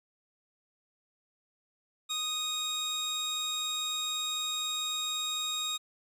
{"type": "tone pair together", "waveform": "30% pulse", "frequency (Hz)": [1241, 3747], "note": ["D#6", "A#7"], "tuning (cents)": [-5, 8], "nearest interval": "octave + perfect fifth", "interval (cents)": 1913, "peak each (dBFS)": [-37, -29], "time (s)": [2.09, 5.78], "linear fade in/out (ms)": 20, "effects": ["resampled to 32000 Hz"]}